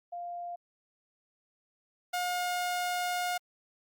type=tone pair in turn; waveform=sine / sawtooth; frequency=698.5 / 715.7 Hz; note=F5 / F5; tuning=0 / +42 cents; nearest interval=unison; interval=42 cents; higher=second; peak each=-36 / -26 dBFS; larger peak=second; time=0.12-0.56 / 2.13-3.38 s; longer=second; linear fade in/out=10 ms; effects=Opus 48 kbps